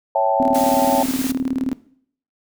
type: chord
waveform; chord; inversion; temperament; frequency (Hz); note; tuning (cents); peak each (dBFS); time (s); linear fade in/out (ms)
sine; A dominant seventh; first; equal; 554.4 / 659.3 / 784 / 880; C#5 / E5 / G5 / A5; 0 / 0 / 0 / 0; -20; 0.15-1.03; 5
type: tone with tremolo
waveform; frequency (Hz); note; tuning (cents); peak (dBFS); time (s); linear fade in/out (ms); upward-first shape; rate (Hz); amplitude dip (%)
sine; 261.6; C4; 0; -16; 0.4-1.73; 0; square; 19; 75
type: noise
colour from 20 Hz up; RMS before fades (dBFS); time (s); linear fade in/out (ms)
white; -29; 0.54-1.32; 10
effects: noise-tail reverb RT60 0.6 s tail -18 dB re dry